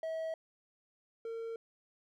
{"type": "tone pair in turn", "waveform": "triangle", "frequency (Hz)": [645, 456.1], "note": ["E5", "A#4"], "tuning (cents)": [-38, -38], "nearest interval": "tritone", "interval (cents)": 600, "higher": "first", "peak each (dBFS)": [-33, -36], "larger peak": "first", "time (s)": [[0.03, 0.34], [1.25, 1.56]], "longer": "neither", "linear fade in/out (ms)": 2, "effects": []}